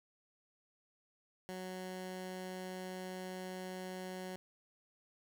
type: tone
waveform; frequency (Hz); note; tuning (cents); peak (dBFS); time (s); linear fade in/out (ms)
15% pulse; 185; F#3; 0; -36; 1.49-4.36; 0
effects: 12-bit